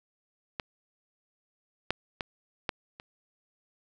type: clicks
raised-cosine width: 0.3 ms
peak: -16 / -10 / -16 / -12 / -27 dBFS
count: 5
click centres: 0.598 / 1.906 / 2.208 / 2.692 / 2.999 s
effects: none